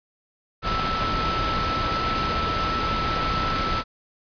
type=tone in noise; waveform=sine; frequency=1318.5 Hz; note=E6; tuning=in tune; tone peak=-25 dBFS; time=0.62-3.84 s; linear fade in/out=50 ms; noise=pink; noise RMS=-26 dBFS; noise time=0.62-3.84 s; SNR=-2 dB; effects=resampled to 11025 Hz